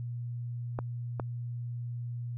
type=clicks; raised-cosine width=1 ms; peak=-19 dBFS; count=2; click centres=0.789 / 1.198 s; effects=added 120 Hz sine -34 dBFS peak until 2.37 s